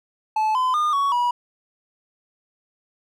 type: tone with pitch steps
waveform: triangle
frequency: 867 / 1019 / 1215 / 1118 / 970 Hz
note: A5 / C6 / D#6 / C#6 / B5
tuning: -26 / -46 / -42 / +14 / -31 cents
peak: -16 dBFS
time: 0.36-1.31 s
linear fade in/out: 5 ms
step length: 190 ms
effects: none